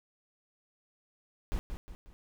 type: noise with echo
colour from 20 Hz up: brown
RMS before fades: -31 dBFS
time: 1.52-1.59 s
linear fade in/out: 0 ms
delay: 180 ms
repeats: 3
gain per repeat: -7 dB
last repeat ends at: 2.13 s
effects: none